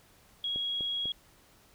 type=tone; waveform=sine; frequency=3310 Hz; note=G#7; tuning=6 cents flat; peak=-30 dBFS; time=0.44-1.12 s; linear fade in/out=2 ms
type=click train; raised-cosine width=2 ms; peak=-30 dBFS; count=3; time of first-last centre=0.56-1.056 s; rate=4.03 Hz
effects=pink hiss -61 dBFS RMS until 1.74 s